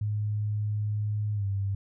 sine tone with pitch glide, 105.2 to 98.72 Hz, G#2 to G2, +23 to +13 cents, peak -26 dBFS, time 0.01-1.75 s, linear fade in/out 5 ms, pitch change -110 cents, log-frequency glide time 1.34-1.45 s, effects none

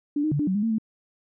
sine tone with pitch steps, 291 / 309.5 / 144.8 / 295.3 / 188.2 / 206.1 / 226 / 219.8 Hz, D4 / D#4 / D3 / D4 / F#3 / G#3 / A3 / A3, -16 / -9 / -24 / +10 / +30 / -13 / +47 / -2 cents, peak -21 dBFS, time 0.16-0.784 s, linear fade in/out 5 ms, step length 78 ms, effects none

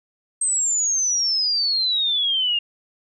sine exponential sweep, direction down, 8372 to 2800 Hz, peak -18 dBFS, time 0.41-2.59 s, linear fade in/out 5 ms, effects none

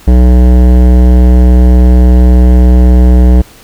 sine tone with hard clipping, 61.74 Hz, B1, in tune, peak -3 dBFS, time 0.07-3.42 s, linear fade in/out 10 ms, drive 16 dB, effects pink hiss -37 dBFS RMS until 3.63 s

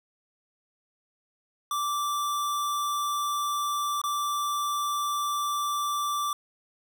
square tone with dropouts, 1170 Hz, D6, 7 cents flat, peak -27 dBFS, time 1.71-6.33 s, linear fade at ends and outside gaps 2 ms, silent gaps 4.016-4.038 s, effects none

